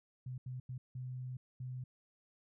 sine tone bursts at uneven times, 127.2 Hz, C3, 48 cents flat, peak -40 dBFS, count 5, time 0.26-0.38 / 0.46-0.6 / 0.69-0.78 / 0.95-1.37 / 1.6-1.84 s, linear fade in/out 5 ms, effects none

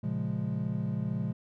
triangle chord, Bb minor seventh, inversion none, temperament equal, 116.54 / 138.59 / 174.61 / 207.7 Hz, Bb2 / Db3 / F3 / Ab3, 0 / 0 / 0 / 0 cents, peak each -33 dBFS, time 0.03-1.33 s, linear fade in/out 10 ms, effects none

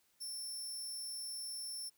20% pulse tone, 5380 Hz, E8, 34 cents sharp, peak -36 dBFS, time 0.2-1.9 s, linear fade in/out 20 ms, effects white hiss -74 dBFS RMS until 1.97 s

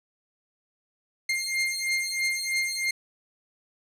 sawtooth beating tone pair, 2113 / 2116.1 Hz, C7 / C7, +16 / +19 cents, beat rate 3.1 Hz, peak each -25 dBFS, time 1.29-2.91 s, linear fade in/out 5 ms, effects low-pass 11000 Hz 12 dB/octave

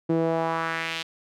sawtooth tone with band-pass filter sweep, 163.8 Hz, E3, 11 cents flat, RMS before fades -26 dBFS, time 0.09-1.03 s, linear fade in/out 10 ms, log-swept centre 340 to 3500 Hz, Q 1.9, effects none

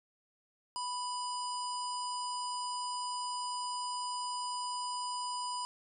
harmonic tone with a mistuned harmonic, 989 Hz, B5, 2 cents sharp, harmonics 1 / 3 / 5 / 7 / 9, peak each -36 / -49 / -42 / -50 / -47 dBFS, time 0.76-5.65 s, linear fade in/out 0 ms, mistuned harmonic 7, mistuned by +78 cents, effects none

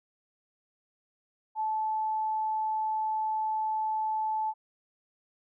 sine tone, 870 Hz, A5, 20 cents flat, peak -27 dBFS, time 1.55-4.54 s, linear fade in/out 50 ms, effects none

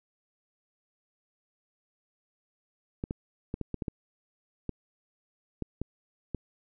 clicks, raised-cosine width 3 ms, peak -19 dBFS, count 11, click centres 3.039 / 3.109 / 3.541 / 3.613 / 3.743 / 3.822 / 3.882 / 4.693 / 5.623 / 5.816 / 6.347 s, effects none

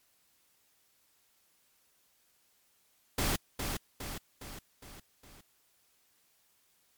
pink noise with echo, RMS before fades -30 dBFS, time 3.18-3.36 s, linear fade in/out 5 ms, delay 410 ms, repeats 5, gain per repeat -5 dB, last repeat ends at 5.41 s, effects white hiss -70 dBFS RMS until 6.97 s + MP3 96 kbps

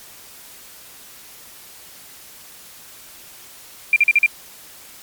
sine tone bursts, 2382 Hz, D7, 24 cents sharp, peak -9 dBFS, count 5, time 3.93-4.262 s, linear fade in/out 2 ms, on 32 ms, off 43 ms, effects white hiss -42 dBFS RMS until 5.02 s + MP3 96 kbps

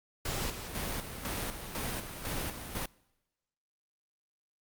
pink noise with tremolo, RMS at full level -35 dBFS, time 0.25-2.86 s, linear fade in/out 5 ms, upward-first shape square, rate 2 Hz, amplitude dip 55%, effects noise-tail reverb RT60 1.0 s tail -24 dB re dry + Opus 48 kbps

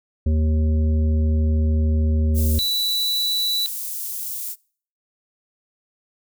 harmonic tone, 77.78 Hz, D#2, in tune, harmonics 1 / 3 / 5 / 7, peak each -16 / -26 / -35 / -37 dBFS, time 0.26-2.59 s, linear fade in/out 5 ms
white high-pass noise, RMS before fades -29 dBFS, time 2.34-4.56 s, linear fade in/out 50 ms, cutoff 8900 Hz, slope 12 dB/octave
triangle tone, 3951 Hz, B7, in tune, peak -18 dBFS, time 2.59-3.66 s, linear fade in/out 0 ms
effects noise-tail reverb RT60 0.5 s tail -25 dB re dry

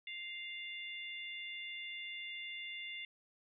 harmonic tone, 698.5 Hz, F5, in tune, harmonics 3 / 4 / 5, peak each -45 / -47 / -49 dBFS, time 0.07-3.05 s, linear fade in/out 2 ms, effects none

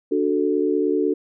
sine chord, D major, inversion none, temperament equal, 293.7 / 370 / 440 Hz, D4 / F#4 / A4, 0 / 0 / 0 cents, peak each -22 dBFS, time 0.11-1.14 s, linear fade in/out 10 ms, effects none

